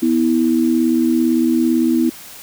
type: tone pair together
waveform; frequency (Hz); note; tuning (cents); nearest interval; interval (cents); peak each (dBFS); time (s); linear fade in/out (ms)
sine; 246.9 / 324.7; B3 / E4; 0 / -26; perfect fourth; 474; -15; 0.02-2.1; 10
effects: white hiss -37 dBFS RMS until 2.42 s